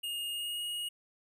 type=tone with pitch glide; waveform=square; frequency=2844 to 2880 Hz; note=F7 to F#7; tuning=+31 to -47 cents; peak=-35 dBFS; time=0.03-0.89 s; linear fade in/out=10 ms; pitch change=+22 cents; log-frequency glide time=0.31-0.62 s; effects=none